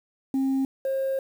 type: tone pair in turn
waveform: sine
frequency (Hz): 268.1 / 536.2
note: C4 / C5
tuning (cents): +42 / +42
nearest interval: octave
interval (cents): 1200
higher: second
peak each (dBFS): -19 / -22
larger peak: first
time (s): 0.34-0.65 / 0.85-1.19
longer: second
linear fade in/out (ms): 2
effects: tanh soft clip ceiling -20 dBFS + 8-bit